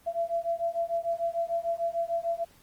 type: beating tone pair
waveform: sine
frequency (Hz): 672 / 678.7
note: E5 / F5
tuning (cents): +33 / -50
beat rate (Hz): 6.7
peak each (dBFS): -30 / -30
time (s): 0.06-2.45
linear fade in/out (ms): 20
effects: pink hiss -59 dBFS RMS until 2.62 s + Opus 24 kbps